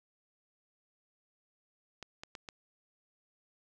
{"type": "clicks", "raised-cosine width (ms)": 0.2, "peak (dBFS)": -26, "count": 4, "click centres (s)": [2.027, 2.235, 2.352, 2.488], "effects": []}